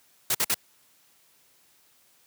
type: noise bursts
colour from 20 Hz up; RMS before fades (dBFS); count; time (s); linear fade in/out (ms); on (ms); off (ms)
white; -24; 3; 0.3-0.544; 5; 48; 50
effects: white hiss -62 dBFS RMS until 2.26 s + high-pass 80 Hz 12 dB/octave